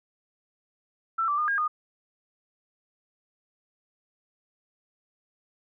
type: tone with pitch steps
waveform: sine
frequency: 1335 / 1167 / 1218 / 1623 / 1226 Hz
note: E6 / D6 / D#6 / G#6 / D#6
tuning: +22 / -11 / -37 / -40 / -26 cents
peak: -23 dBFS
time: 1.18-1.68 s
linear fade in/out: 10 ms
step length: 100 ms
effects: none